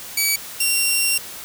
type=tone pair in turn; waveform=10% pulse; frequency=2280 / 2752 Hz; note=C#7 / F7; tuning=+48 / -26 cents; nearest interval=minor third; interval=326 cents; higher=second; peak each=-8 dBFS; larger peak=neither; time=0.17-0.36 / 0.6-1.18 s; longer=second; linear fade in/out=5 ms; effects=white hiss -35 dBFS RMS until 1.44 s